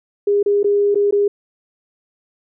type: tone with dropouts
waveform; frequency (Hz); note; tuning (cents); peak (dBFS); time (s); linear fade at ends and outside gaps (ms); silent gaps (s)
sine; 407; G#4; -35; -12; 0.27-1.28; 5; 0.429-0.46 / 0.631-0.643 / 0.946-0.955 / 1.11-1.124
effects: none